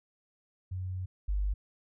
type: tone pair in turn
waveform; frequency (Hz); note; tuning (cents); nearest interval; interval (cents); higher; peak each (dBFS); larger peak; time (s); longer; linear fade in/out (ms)
sine; 92.5 / 49.61; F#2 / G1; 0 / +21; major seventh; 1079; first; -33 / -27; second; 0.71-1.06 / 1.28-1.54; first; 10
effects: none